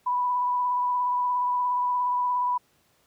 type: tone with vibrato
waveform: sine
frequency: 987.8 Hz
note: B5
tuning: in tune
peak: -22 dBFS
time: 0.06-2.58 s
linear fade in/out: 10 ms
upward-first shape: sine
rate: 17 Hz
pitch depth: 17 cents each way
effects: pink hiss -65 dBFS RMS until 3.06 s + high-pass 80 Hz 12 dB/octave